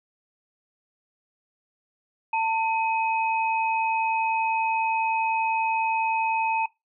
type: tone pair together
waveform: sine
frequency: 895 / 2531 Hz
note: A5 / D#7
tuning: +29 / +29 cents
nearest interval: octave + tritone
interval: 1800 cents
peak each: -22 / -28 dBFS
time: 2.33-6.66 s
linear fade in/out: 5 ms
effects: noise-tail reverb RT60 0.2 s tail -21 dB re dry